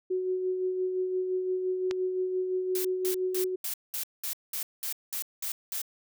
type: tone with tremolo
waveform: sine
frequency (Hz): 370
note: F#4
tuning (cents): 0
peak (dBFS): -25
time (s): 0.1-3.56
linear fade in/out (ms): 10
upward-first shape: sine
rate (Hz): 5.8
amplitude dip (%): 40
type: click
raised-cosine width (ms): 0.2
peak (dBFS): -17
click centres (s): 1.911
type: noise bursts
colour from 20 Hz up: blue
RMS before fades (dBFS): -33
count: 11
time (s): 2.75-5.817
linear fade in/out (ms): 2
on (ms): 97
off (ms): 200
effects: none